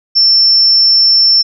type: tone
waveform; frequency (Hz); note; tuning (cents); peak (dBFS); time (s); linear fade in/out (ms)
sine; 5380; E8; +34; -5; 0.15-1.43; 20
effects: none